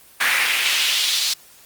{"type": "noise with high-pass filter sweep", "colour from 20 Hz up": "brown", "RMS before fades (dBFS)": -19, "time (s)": [0.2, 1.34], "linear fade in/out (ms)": 10, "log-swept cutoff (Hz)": [1800, 4400], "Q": 2.1, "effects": ["white hiss -48 dBFS RMS until 1.65 s", "Opus 32 kbps"]}